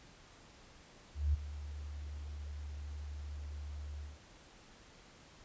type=tone with ADSR envelope; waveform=sine; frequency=73.42 Hz; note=D2; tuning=in tune; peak=-26 dBFS; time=1.14-4.2 s; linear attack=200 ms; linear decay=13 ms; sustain=-15 dB; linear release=190 ms; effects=pink hiss -59 dBFS RMS until 5.44 s + resampled to 16000 Hz